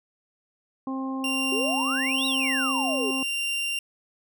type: harmonic tone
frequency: 265.2 Hz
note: C4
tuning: 23 cents sharp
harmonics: 1 / 2 / 3 / 4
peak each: -28 / -40 / -39 / -37 dBFS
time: 0.87-3.23 s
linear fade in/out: 2 ms
type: tone with tremolo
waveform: 40% pulse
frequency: 2779 Hz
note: F7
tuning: 9 cents flat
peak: -24 dBFS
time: 1.24-3.79 s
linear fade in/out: 2 ms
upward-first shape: triangle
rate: 0.99 Hz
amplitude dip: 25%
type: exponential two-way sweep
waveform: sine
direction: up then down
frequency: 370.3 to 3951 to 370.3 Hz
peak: -27 dBFS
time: 1.52-3.11 s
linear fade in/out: 2 ms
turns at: 2.26 s
effects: none